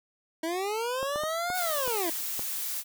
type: linear two-way sweep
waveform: 25% pulse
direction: up then down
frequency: 315.9 to 740 to 315.9 Hz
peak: -25 dBFS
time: 0.43-2.1 s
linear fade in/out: 5 ms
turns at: 1.57 s
type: clicks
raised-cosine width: 1 ms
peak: -23 dBFS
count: 6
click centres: 1.029 / 1.159 / 1.236 / 1.502 / 1.878 / 2.394 s
type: noise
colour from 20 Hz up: blue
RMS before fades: -33 dBFS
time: 1.53-2.84 s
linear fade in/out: 50 ms
effects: none